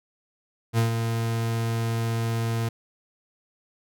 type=tone with ADSR envelope; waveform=40% pulse; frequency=114.5 Hz; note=A#2; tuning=31 cents flat; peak=-17 dBFS; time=0.73-2.69 s; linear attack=51 ms; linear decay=120 ms; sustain=-6 dB; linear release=6 ms; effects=none